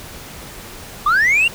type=linear sweep; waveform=sine; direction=up; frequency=1139 to 2828 Hz; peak=-9 dBFS; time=1.06-1.48 s; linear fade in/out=5 ms; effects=tanh soft clip ceiling -10 dBFS + pink hiss -35 dBFS RMS until 1.54 s